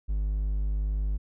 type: tone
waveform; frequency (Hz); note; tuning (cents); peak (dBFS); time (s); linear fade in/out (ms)
triangle; 50.9; G#1; -34; -23; 0.08-1.18; 20
effects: none